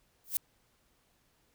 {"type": "noise with exponential growth", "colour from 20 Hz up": "violet", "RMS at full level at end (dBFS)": -26, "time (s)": [0.24, 0.37], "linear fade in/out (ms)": 2, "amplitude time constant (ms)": 27, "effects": ["pink hiss -71 dBFS RMS until 1.54 s"]}